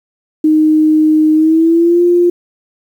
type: tone with pitch glide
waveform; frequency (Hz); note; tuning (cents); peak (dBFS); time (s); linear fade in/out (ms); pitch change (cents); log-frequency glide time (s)
sine; 310.1 to 350.1; D#4 to F4; -6 to +4; -6; 0.44-2.3; 5; +210; 1.34-2.02
effects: 7-bit